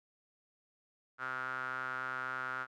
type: tone with band-pass filter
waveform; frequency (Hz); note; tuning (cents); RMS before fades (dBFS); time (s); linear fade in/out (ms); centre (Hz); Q
sawtooth; 129.1; C3; -23; -39; 1.18-2.67; 50; 1400; 8
effects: none